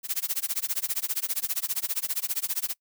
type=noise with tremolo; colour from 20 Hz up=blue; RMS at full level=-26 dBFS; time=0.03-2.75 s; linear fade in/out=50 ms; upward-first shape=sine; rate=15 Hz; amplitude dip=100%; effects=noise-tail reverb RT60 0.1 s tail -25 dB re dry